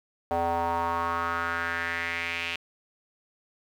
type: tone with band-pass filter sweep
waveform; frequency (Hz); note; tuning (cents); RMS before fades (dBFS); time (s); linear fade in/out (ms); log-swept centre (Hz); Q
square; 84.6; E2; +45; -29; 0.31-2.56; 0; 710 to 2700; 3.9
effects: 9-bit